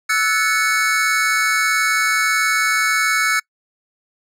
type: chord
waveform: square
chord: F# minor seventh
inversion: third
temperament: equal with one note detuned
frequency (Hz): 1318.5 / 1480 / 1733.8 / 2217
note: E6 / F#6 / A6 / C#7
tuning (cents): 0 / 0 / -26 / 0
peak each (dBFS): -22 / -22 / -22 / -20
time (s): 0.09-3.4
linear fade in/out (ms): 10
effects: noise-tail reverb RT60 0.1 s tail -26 dB re dry + low-pass 12000 Hz 12 dB/octave